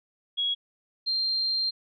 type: tone pair in turn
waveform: sine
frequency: 3322 / 4177 Hz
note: G#7 / C8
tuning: 0 / -4 cents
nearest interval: major third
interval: 396 cents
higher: second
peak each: -24 dBFS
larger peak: neither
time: 0.37-0.55 / 1.06-1.71 s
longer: second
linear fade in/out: 20 ms
effects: none